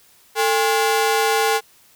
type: ring-modulated tone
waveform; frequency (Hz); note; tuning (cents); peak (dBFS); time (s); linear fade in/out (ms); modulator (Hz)
sawtooth; 626; D#5; +10; -9; 0.35-1.61; 50; 182
effects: white hiss -53 dBFS RMS until 1.95 s